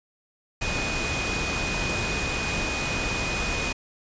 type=tone in noise; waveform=sine; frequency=2484 Hz; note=D#7; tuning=3 cents flat; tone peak=-30 dBFS; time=0.61-3.73 s; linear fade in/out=10 ms; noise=pink; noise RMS=-28 dBFS; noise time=0.61-3.73 s; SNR=-5 dB; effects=resampled to 16000 Hz